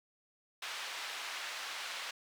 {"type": "band-pass noise", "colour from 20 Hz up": "white", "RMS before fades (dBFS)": -42, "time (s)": [0.62, 2.11], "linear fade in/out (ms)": 5, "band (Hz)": [870, 3500], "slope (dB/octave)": 12, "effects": []}